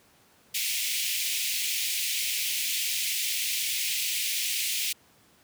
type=high-pass noise; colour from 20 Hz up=pink; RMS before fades=-29 dBFS; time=0.54-4.93 s; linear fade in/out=10 ms; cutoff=2200 Hz; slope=48 dB/octave; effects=pink hiss -60 dBFS RMS until 5.43 s + high-pass 100 Hz 12 dB/octave